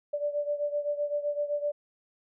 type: beating tone pair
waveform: sine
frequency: 583 / 590.8 Hz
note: D5 / D5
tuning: -13 / +10 cents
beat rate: 7.8 Hz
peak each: -29 / -33 dBFS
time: 0.13-1.72 s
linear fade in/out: 10 ms
effects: none